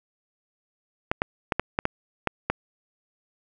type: clicks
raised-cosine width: 0.5 ms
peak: -7 dBFS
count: 8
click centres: 1.115 / 1.219 / 1.522 / 1.596 / 1.789 / 1.854 / 2.273 / 2.5 s
effects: none